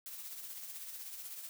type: noise with tremolo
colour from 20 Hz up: blue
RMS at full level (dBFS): -44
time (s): 0.06-1.49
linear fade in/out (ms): 0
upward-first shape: triangle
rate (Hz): 16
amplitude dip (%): 50
effects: none